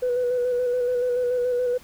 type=tone with vibrato; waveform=sine; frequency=493.9 Hz; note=B4; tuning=in tune; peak=-19 dBFS; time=0.02-1.78 s; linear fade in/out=10 ms; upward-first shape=square; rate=7 Hz; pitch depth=24 cents each way; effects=tanh soft clip ceiling -17 dBFS + pink hiss -50 dBFS RMS until 1.83 s